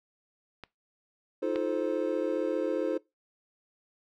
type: clicks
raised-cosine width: 0.3 ms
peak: -26 / -22 dBFS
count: 2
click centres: 0.637 / 1.559 s
type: chord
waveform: triangle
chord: F dominant seventh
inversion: third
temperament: just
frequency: 314.3 / 349.2 / 436.5 / 523.8 Hz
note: Eb4 / F4 / A4 / C5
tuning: +18 / 0 / -14 / +2 cents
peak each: -31 / -32 / -31 / -30 dBFS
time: 1.42-2.98 s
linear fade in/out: 10 ms
effects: noise-tail reverb RT60 0.2 s tail -21 dB re dry